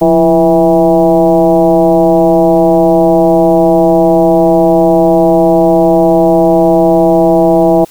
sine tone with frequency modulation, 493.9 Hz, B4, in tune, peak -4 dBFS, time 0.01-7.85 s, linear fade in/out 10 ms, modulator 159 Hz, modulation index 1.8, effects white hiss -40 dBFS RMS until 7.9 s

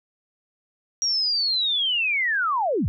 sine linear sweep, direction down, 5700 to 55.7 Hz, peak -20 dBFS, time 1.02-2.88 s, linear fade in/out 0 ms, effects none

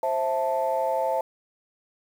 sine chord, A minor, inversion first, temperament just, 528 / 660 / 880 Hz, C5 / E5 / A5, +16 / +2 / 0 cents, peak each -26 dBFS, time 0.03-1.21 s, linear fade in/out 2 ms, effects tanh soft clip ceiling -15 dBFS + 8-bit

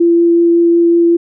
sine tone with vibrato, 340 Hz, F4, 46 cents flat, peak -6 dBFS, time 0-1.17 s, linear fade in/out 10 ms, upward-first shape triangle, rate 5.4 Hz, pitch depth 8 cents each way, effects none

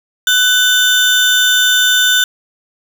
35% pulse tone pair together, 1500 / 3568 Hz, F#6 / A7, +23 / +23 cents, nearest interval octave + minor third, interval 1500 cents, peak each -10 dBFS, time 0.27-2.24 s, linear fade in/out 2 ms, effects none

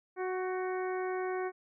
harmonic tone with a mistuned harmonic, 370 Hz, F#4, in tune, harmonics 1 / 2 / 3 / 4 / 5 / 6, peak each -33 / -39 / -43 / -45 / -47 / -49 dBFS, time 0.16-1.52 s, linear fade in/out 50 ms, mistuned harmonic 4, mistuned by +25 cents, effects none

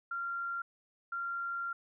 sine tone pair in turn, 1383 / 1383 Hz, F6 / F6, -17 / -17 cents, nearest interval unison, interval 0 cents, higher neither, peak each -34 / -34 dBFS, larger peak neither, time 0.11-0.62 / 1.12-1.73 s, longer second, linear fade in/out 5 ms, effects none

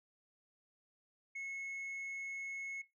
sine tone, 2185 Hz, C#7, 26 cents flat, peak -38 dBFS, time 1.35-2.82 s, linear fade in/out 10 ms, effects noise-tail reverb RT60 0.2 s tail -18 dB re dry + tanh soft clip ceiling -40 dBFS

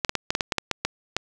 clicks, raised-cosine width 0.2 ms, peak -5 dBFS, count 11, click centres 0.048 / 0.094 / 0.153 / 0.305 / 0.351 / 0.408 / 0.522 / 0.583 / 0.713 / 0.85 / 1.166 s, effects none

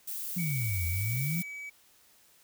violet noise, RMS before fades -37 dBFS, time 0.07-1.43 s, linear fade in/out 10 ms
sine exponential two-way sweep, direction down then up, 185 to 81.7 to 181.4 Hz, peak -29 dBFS, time 0.36-1.42 s, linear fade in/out 10 ms, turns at 0.86 s
triangle tone with pitch glide, 2260 to 2280 Hz, C#7 to C#7, +33 to +48 cents, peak -37 dBFS, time 0.38-1.7 s, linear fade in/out 10 ms, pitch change +15 cents, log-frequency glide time 0.56-1.29 s
effects white hiss -62 dBFS RMS until 2.43 s

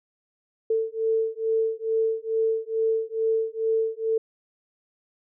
sine beating tone pair, 445 / 447.3 Hz, A4 / A4, +20 / +28 cents, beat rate 2.3 Hz, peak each -25 dBFS, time 0.7-4.18 s, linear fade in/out 5 ms, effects none

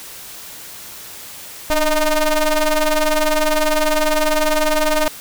sawtooth ring-modulated tone, 305 Hz, D#4, 34 cents flat, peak -7 dBFS, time 1.7-5.08 s, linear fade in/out 2 ms, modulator 315 Hz, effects white hiss -35 dBFS RMS until 5.2 s

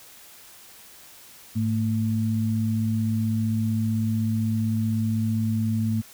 sine tone pair together, 107 / 222.7 Hz, A2 / A3, -48 / +21 cents, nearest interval octave + minor second, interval 1269 cents, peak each -24 dBFS, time 1.55-6.02 s, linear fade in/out 20 ms, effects white hiss -48 dBFS RMS until 6.13 s

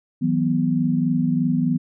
sine chord, E suspended second, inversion none, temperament equal with one note detuned, 161.8 / 185 / 246.9 Hz, E3 / F#3 / B3, -32 / 0 / 0 cents, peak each -22 / -24 / -20 dBFS, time 0.21-1.78 s, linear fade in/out 20 ms, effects none

